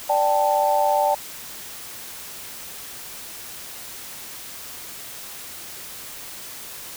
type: chord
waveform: sine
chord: D suspended fourth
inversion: none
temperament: just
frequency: 587.3 / 783.1 / 881 Hz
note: D5 / G5 / A5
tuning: 0 / -2 / +2 cents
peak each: -21 dBFS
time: 0.09-1.15 s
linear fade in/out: 10 ms
effects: white hiss -37 dBFS RMS until 6.96 s

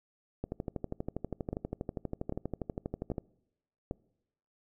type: two click trains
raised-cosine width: 2 ms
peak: -21 / -21 dBFS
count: 4 / 35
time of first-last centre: 1.53-3.911 / 0.44-3.182 s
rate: 1.26 / 12.4 Hz
effects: noise-tail reverb RT60 0.9 s tail -25 dB re dry

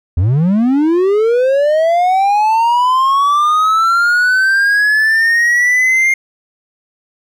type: linear sweep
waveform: triangle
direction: up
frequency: 78 to 2126 Hz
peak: -7 dBFS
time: 0.17-6.14 s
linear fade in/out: 5 ms
effects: none

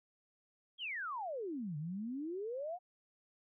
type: exponential two-way sweep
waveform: sine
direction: down then up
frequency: 3348 to 143.7 to 747 Hz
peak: -38 dBFS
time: 0.78-2.79 s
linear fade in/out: 50 ms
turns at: 1.77 s
effects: none

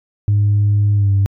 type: tone with pitch glide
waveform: sine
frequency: 102.9 to 98.71 Hz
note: G#2 to G2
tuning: -16 to +13 cents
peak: -9 dBFS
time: 0.28-1.26 s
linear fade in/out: 0 ms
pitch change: -71 cents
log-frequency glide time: 0.94-1.12 s
effects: tanh soft clip ceiling -8 dBFS

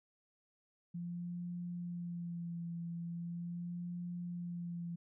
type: tone with vibrato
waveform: sine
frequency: 172.4 Hz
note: F3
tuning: 22 cents flat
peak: -39 dBFS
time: 0.94-4.96 s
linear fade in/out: 10 ms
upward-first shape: sine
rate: 0.4 Hz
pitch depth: 29 cents each way
effects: none

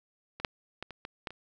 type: clicks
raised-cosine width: 0.3 ms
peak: -26 / -10 / -21 / -27 / -23 / -19 / -29 dBFS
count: 7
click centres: 0.4 / 0.448 / 0.826 / 0.907 / 1.051 / 1.272 / 1.306 s
effects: none

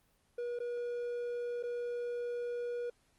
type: tone with dropouts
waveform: triangle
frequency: 481.4 Hz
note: B4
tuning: 44 cents flat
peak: -33 dBFS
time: 0.38-2.9 s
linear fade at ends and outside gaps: 5 ms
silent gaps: 0.59-0.601 / 1.628-1.635 s
effects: pink hiss -72 dBFS RMS until 3.18 s + Opus 24 kbps

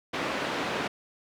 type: band-pass noise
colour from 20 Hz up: pink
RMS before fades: -31 dBFS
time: 0.13-0.88 s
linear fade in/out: 10 ms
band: 250 to 3000 Hz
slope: 12 dB/octave
effects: none

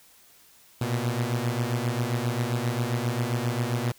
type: beating tone pair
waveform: sawtooth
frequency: 116.54 / 124.04 Hz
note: A#2 / B2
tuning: 0 / +8 cents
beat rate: 7.5 Hz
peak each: -24 dBFS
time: 0.81-3.92 s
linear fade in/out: 5 ms
effects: white hiss -56 dBFS RMS until 3.98 s

